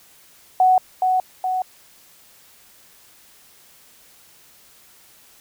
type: tone with echo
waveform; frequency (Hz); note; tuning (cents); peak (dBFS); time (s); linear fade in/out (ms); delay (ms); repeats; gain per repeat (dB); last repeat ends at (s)
sine; 743; F#5; +7; -11; 0.6-0.78; 2; 420; 2; -4; 1.62
effects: white hiss -51 dBFS RMS until 5.4 s